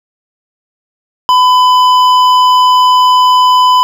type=tone with hard clipping; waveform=triangle; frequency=1004 Hz; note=B5; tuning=28 cents sharp; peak=-6 dBFS; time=1.29-3.83 s; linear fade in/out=0 ms; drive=13 dB; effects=none